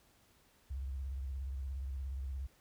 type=tone with vibrato; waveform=sine; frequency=66.9 Hz; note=C2; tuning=39 cents sharp; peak=-37 dBFS; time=0.7-2.47 s; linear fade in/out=10 ms; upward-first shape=sine; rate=17 Hz; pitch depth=120 cents each way; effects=pink hiss -68 dBFS RMS until 2.6 s